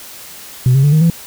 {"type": "tone with pitch steps", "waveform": "sine", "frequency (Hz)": [126.6, 135.69, 145.43, 155.86, 167.05], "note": ["B2", "C#3", "D3", "D#3", "E3"], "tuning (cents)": [43, -37, -17, 3, 23], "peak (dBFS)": -5, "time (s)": [0.66, 1.1], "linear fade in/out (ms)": 2, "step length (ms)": 88, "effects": ["tanh soft clip ceiling -5 dBFS", "white hiss -34 dBFS RMS until 1.26 s"]}